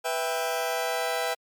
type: chord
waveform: sawtooth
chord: E minor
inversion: second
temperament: just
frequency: 494.4 / 659.3 / 791.1 Hz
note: B4 / E5 / G5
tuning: +2 / 0 / +16 cents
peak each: -27 / -26 / -27 dBFS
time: 0.04-1.35 s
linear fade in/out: 20 ms
effects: MP3 96 kbps